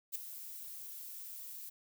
violet noise with ADSR envelope, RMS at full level -35 dBFS, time 0.12-1.7 s, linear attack 35 ms, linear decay 3 ms, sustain -12 dB, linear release 13 ms, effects none

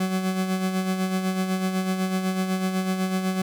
40% pulse tone with tremolo, 187.5 Hz, F#3, 23 cents sharp, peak -20 dBFS, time 0-3.42 s, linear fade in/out 5 ms, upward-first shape sine, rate 8 Hz, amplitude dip 50%, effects none

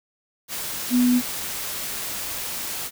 sine tone in noise, 246.9 Hz, B3, in tune, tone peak -15 dBFS, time 0.9-1.22 s, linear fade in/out 50 ms, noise white, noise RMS -30 dBFS, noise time 0.48-2.91 s, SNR +12 dB, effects none

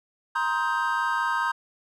triangle chord, C minor seventh, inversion third, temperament just, 941.9 / 1046.5 / 1255.8 / 1569.8 Hz, Bb5 / C6 / Eb6 / G6, +18 / 0 / +16 / +2 cents, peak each -26 / -28 / -28 / -26 dBFS, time 0.35-1.52 s, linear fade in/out 10 ms, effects none

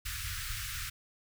pink band-stop noise, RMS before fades -38 dBFS, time 0.05-0.9 s, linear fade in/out 10 ms, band 120 to 1300 Hz, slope 48 dB/octave, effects none

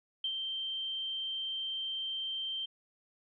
sine tone with ADSR envelope, 3136 Hz, G7, in tune, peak -30 dBFS, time 0.24-2.66 s, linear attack 4 ms, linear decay 69 ms, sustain -4 dB, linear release 11 ms, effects none

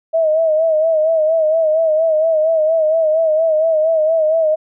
sine tone with vibrato, 636 Hz, D#5, 38 cents sharp, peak -11 dBFS, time 0.13-4.56 s, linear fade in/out 20 ms, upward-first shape sine, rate 4.3 Hz, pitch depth 61 cents each way, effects none

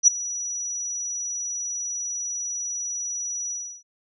sine tone with ADSR envelope, 5860 Hz, F#8, 18 cents flat, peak -8 dBFS, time 0.03-3.83 s, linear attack 46 ms, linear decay 9 ms, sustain -19 dB, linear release 320 ms, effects none

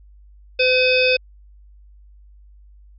harmonic tone, 509 Hz, C5, 48 cents flat, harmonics 1 / 3 / 5 / 7 / 9 / 10, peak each -17 / -29 / -17 / -25 / -28 / -27 dBFS, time 0.59-1.17 s, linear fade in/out 10 ms, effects added 50 Hz sine -44 dBFS peak until 2.98 s

